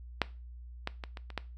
clicks, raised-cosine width 0.3 ms, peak -9 / -16 / -23 / -26 / -29 / -16 dBFS, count 6, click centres 0.217 / 0.874 / 1.038 / 1.172 / 1.303 / 1.377 s, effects noise-tail reverb RT60 0.3 s tail -19 dB re dry + added 60 Hz sine -44 dBFS peak until 1.57 s

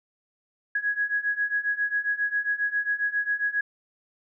sine beating tone pair, 1661.2 / 1668.6 Hz, G#6 / G#6, 0 / +8 cents, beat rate 7.4 Hz, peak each -28 / -26 dBFS, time 0.75-3.61 s, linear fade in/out 5 ms, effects none

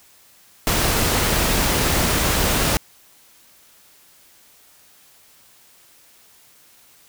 pink noise, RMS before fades -19 dBFS, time 0.67-2.77 s, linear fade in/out 0 ms, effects white hiss -52 dBFS RMS until 7.08 s

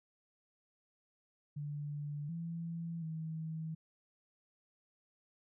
sine tone with pitch steps, 146.6 / 167.2 / 159.7 Hz, D3 / E3 / D#3, -3 / +25 / +45 cents, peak -38 dBFS, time 1.56-3.75 s, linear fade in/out 10 ms, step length 730 ms, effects none

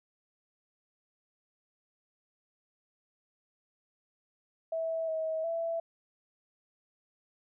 sine tone with pitch steps, 652 / 639 / 665 Hz, E5 / D#5 / E5, -19 / +46 / +15 cents, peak -30 dBFS, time 4.72-5.8 s, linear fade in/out 5 ms, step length 360 ms, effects none

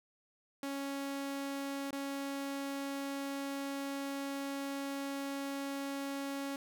sawtooth tone with dropouts, 277.2 Hz, C#4, in tune, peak -33 dBFS, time 0.63-6.56 s, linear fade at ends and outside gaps 2 ms, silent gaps 1.908-1.928 s, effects none

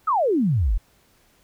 sine exponential sweep, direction down, 1348 to 38.54 Hz, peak -17 dBFS, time 0.07-0.78 s, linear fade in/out 10 ms, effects pink hiss -60 dBFS RMS until 1.43 s

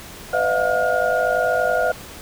sine tone cluster, 503 / 614 / 666 / 715 / 1427 Hz, B4 / D#5 / E5 / F5 / F6, +32 / -23 / +18 / +41 / +37 cents, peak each -23 dBFS, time 0.33-1.92 s, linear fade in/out 5 ms, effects pink hiss -38 dBFS RMS until 2.21 s

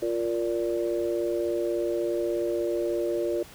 sine chord, Bb major, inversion second, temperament just, 349.6 / 466.2 / 582.7 Hz, F4 / Bb4 / D5, +2 / 0 / -14 cents, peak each -27 / -31 / -30 dBFS, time 0.02-3.43 s, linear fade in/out 5 ms, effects pink hiss -48 dBFS RMS until 3.54 s

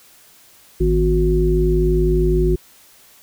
harmonic tone with a mistuned harmonic, 51.91 Hz, G#1, in tune, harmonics 1 / 3 / 5 / 7, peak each -16 / -21 / -28 / -17 dBFS, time 0.8-2.56 s, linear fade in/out 10 ms, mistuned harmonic 5, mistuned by -79 cents, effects white hiss -49 dBFS RMS until 3.22 s

